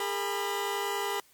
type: tone cluster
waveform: 20% pulse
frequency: 404.1 / 454.8 / 989 Hz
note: G#4 / A#4 / B5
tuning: -47 / -43 / +2 cents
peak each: -27 / -32 / -29 dBFS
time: 0-1.2 s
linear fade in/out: 2 ms
effects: white hiss -61 dBFS RMS until 1.33 s + MP3 96 kbps